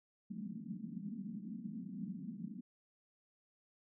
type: band-pass noise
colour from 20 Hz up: white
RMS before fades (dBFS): -45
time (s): 0.3-2.61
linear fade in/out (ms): 5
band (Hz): 180 to 230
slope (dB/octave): 48
effects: none